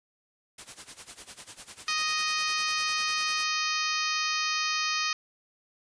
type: noise with tremolo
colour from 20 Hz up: white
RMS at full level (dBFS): -41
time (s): 0.58-3.44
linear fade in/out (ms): 5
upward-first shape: sine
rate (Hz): 10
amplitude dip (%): 85
type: harmonic tone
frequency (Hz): 622.3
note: D#5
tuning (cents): 0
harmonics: 2 / 3 / 4 / 5 / 6 / 7 / 8 / 9 / 10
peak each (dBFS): -32 / -35 / -32 / -38 / -39 / -35 / -35 / -39 / -39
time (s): 1.88-5.13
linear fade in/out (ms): 2
effects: resampled to 22050 Hz